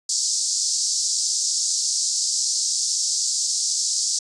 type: band-pass noise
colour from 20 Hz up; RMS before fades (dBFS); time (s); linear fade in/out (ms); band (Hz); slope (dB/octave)
pink; -23; 0.09-4.19; 5; 4700 to 8100; 48
effects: resampled to 24000 Hz